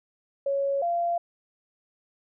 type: tone pair in turn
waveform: sine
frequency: 555 / 688.8 Hz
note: C#5 / F5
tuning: +2 / -24 cents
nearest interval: major third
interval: 374 cents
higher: second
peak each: -23 dBFS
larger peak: neither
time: 0.46-0.82 / 0.82-1.18 s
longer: neither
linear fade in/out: 5 ms
effects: none